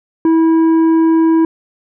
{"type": "tone with tanh clipping", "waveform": "triangle", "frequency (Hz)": 325.3, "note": "E4", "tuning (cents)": -23, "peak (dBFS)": -9, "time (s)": [0.25, 1.45], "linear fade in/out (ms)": 2, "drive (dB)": 11, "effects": []}